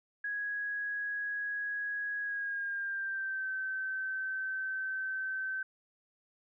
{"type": "tone with pitch glide", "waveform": "sine", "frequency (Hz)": [1661.2, 1541], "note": ["G#6", "G6"], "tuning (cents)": [0, -30], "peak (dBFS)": -33, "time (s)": [0.24, 5.63], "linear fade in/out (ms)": 5, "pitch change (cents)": -130, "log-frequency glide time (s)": [2.21, 3.49], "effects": []}